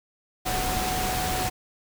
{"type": "tone in noise", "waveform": "sine", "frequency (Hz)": 740, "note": "F#5", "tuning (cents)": 0, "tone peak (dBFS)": -29, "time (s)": [0.45, 1.5], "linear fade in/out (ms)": 20, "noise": "pink", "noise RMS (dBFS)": -28, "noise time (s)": [0.45, 1.5], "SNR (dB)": -4, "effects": []}